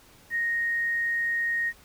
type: tone with quantisation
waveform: sine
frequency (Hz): 1864.7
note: A#6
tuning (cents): 0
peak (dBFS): -24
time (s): 0.3-1.73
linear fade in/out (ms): 50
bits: 9
effects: pink hiss -55 dBFS RMS until 1.84 s